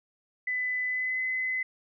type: tone with pitch glide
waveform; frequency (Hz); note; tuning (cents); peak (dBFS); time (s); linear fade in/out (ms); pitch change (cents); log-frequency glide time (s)
sine; 2003 to 2030; B6 to B6; +24 to +47; -27; 0.47-1.63; 5; +23; 0.87-1.22
effects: none